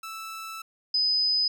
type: tone pair in turn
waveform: sawtooth / sine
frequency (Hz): 1318.5 / 5013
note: E6 / D#8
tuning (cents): 0 / +12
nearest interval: octave + major seventh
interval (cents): 2312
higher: second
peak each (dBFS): -32 / -21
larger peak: second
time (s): 0.03-0.62 / 0.94-1.48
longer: first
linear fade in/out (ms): 5
effects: none